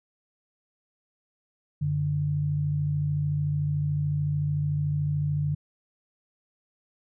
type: tone pair together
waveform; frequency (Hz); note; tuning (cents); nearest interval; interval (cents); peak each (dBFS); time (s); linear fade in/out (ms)
sine; 93.22 / 146.83; F#2 / D3; +13 / 0; minor sixth; 787; -32 / -24; 1.81-5.55; 10
effects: none